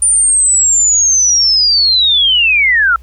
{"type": "linear sweep", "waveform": "sine", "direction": "down", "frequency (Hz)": [9300, 1319], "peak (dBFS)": -7, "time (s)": [0.02, 2.96], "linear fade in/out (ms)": 2, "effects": ["added 60 Hz sine -33 dBFS peak until 3.02 s", "pink hiss -52 dBFS RMS until 3.02 s"]}